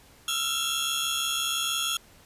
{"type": "tone cluster", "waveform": "sawtooth", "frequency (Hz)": [1314, 1380, 2715, 3248, 3389], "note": ["E6", "F6", "F7", "G#7", "G#7"], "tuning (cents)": [-6, -21, -50, -39, 34], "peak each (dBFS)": [-33, -32, -34, -27, -27], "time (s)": [0.28, 1.97], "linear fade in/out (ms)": 2, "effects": ["pink hiss -55 dBFS RMS until 2.25 s", "resampled to 32000 Hz"]}